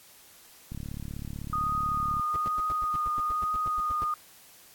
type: click train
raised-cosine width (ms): 5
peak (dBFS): -25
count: 54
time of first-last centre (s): 0.72-2.196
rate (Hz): 35.9
type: tone with vibrato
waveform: sine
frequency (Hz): 1235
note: D#6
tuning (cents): -13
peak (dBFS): -26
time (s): 1.53-4.14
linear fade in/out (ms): 2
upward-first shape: triangle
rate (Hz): 1.1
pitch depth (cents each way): 18
type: noise bursts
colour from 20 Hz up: brown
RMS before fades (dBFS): -37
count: 15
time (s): 2.34-4.04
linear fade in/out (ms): 0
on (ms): 20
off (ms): 100
effects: white hiss -54 dBFS RMS until 4.74 s + AAC 64 kbps